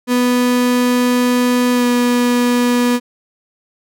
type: tone with pitch glide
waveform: 35% pulse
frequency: 246.9 to 243.8 Hz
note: B3 to B3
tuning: 0 to -22 cents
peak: -10 dBFS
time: 0.07-3 s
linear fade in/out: 50 ms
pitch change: -22 cents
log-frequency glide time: 1.73-1.85 s
effects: none